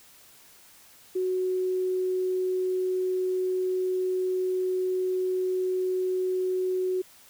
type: tone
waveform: sine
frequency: 370 Hz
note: F#4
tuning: in tune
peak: -24 dBFS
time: 1.15-7.02 s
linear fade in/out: 10 ms
effects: white hiss -54 dBFS RMS until 7.29 s